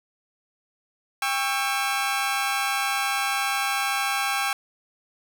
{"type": "chord", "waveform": "20% pulse", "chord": "C# diminished", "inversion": "second", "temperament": "just", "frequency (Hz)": [798.3, 1108.7, 1330.5], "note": ["G5", "C#6", "E6"], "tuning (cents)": [31, 0, 16], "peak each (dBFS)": [-21, -24, -24], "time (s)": [1.22, 4.53], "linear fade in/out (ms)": 2, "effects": []}